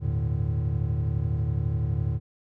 triangle tone cluster, 78.6 / 100.8 / 112.8 / 149.5 Hz, D#2 / G2 / A2 / D3, +18 / +49 / +44 / +31 cents, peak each -27 / -32 / -25 / -28 dBFS, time 0-2.2 s, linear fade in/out 50 ms, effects none

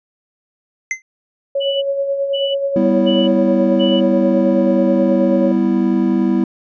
square tone with exponential decay, 2064 Hz, C7, 24 cents flat, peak -14 dBFS, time 0.91-1.02 s, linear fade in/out 1 ms, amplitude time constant 23 ms
sine tone with tremolo, 554.4 Hz, C#5, in tune, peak -14 dBFS, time 1.55-5.52 s, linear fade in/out 5 ms, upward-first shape sine, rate 9.3 Hz, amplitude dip 45%
sine tone bursts, 2960 Hz, F#7, in tune, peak -21 dBFS, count 4, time 1.6-4.01 s, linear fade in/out 20 ms, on 220 ms, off 510 ms
triangle chord, E minor, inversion first, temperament equal, 196 / 246.9 / 329.6 Hz, G3 / B3 / E4, 0 / 0 / 0 cents, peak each -15 dBFS, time 2.76-6.44 s, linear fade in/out 2 ms
effects resampled to 16000 Hz

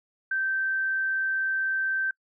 sine tone, 1556 Hz, G6, 13 cents flat, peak -24 dBFS, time 0.31-2.11 s, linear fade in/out 5 ms, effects noise-tail reverb RT60 0.1 s tail -26 dB re dry

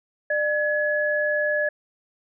sine tone pair together, 599.3 / 1695 Hz, D5 / G#6, +35 / +35 cents, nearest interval octave + tritone, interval 1800 cents, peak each -23 dBFS, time 0.3-1.69 s, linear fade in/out 5 ms, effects none

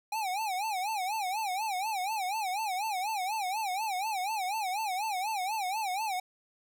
square tone with vibrato, 805 Hz, G5, 46 cents sharp, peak -31 dBFS, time 0.12-6.2 s, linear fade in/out 5 ms, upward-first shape sine, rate 4.1 Hz, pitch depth 180 cents each way, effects none

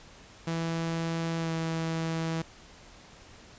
sawtooth tone with pitch glide, 165.2 to 163.11 Hz, E3 to E3, +4 to -18 cents, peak -25 dBFS, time 0.47-2.42 s, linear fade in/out 5 ms, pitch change -22 cents, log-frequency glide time 1.38-1.52 s, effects pink hiss -52 dBFS RMS until 3.58 s + resampled to 16000 Hz

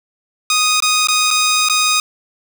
10% pulse tone with dropouts, 1244.5 Hz, D#6, in tune, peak -4 dBFS, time 0.5-2 s, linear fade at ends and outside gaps 2 ms, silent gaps 0.803-0.823 / 1.072-1.085 / 1.306-1.31 / 1.687-1.697 s, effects none

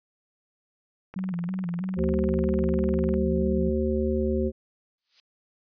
click train, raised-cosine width 0.5 ms, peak -26 dBFS, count 41, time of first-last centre 1.14-3.14 s, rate 20 Hz
sine tone with vibrato, 180.2 Hz, F#3, 45 cents flat, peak -27 dBFS, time 1.16-3.7 s, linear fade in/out 5 ms, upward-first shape square, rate 3.1 Hz, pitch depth 69 cents each way
harmonic tone, 75.3 Hz, D2, 44 cents sharp, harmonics 1 / 3 / 5 / 7, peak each -28 / -27 / -27 / -31 dBFS, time 1.96-4.52 s, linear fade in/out 50 ms
violet noise with exponential growth, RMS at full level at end -38 dBFS, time 4.98-5.2 s, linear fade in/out 1 ms, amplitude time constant 47 ms
effects resampled to 11025 Hz

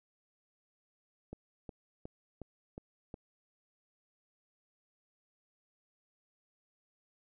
click train, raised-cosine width 2 ms, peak -30 dBFS, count 6, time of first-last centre 1.33-3.142 s, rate 2.76 Hz, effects none

